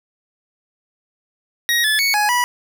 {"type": "tone with pitch steps", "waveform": "25% pulse", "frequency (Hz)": [1886, 1729, 2222, 836, 977], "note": ["A#6", "A6", "C#7", "G#5", "B5"], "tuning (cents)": [20, -31, 4, 11, -19], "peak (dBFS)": -11, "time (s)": [1.69, 2.44], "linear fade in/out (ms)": 0, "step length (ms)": 150, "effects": []}